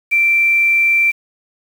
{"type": "tone with quantisation", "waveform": "sine", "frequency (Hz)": 2349, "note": "D7", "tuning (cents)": 0, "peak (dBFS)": -10, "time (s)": [0.11, 1.12], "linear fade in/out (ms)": 20, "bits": 6, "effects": []}